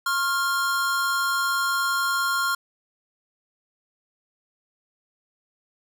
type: tone pair together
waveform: square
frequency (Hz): 1078 / 1395.2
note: C#6 / F6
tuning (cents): -49 / -2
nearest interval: major third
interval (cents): 447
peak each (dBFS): -27 / -24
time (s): 0.06-2.55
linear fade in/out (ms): 5
effects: none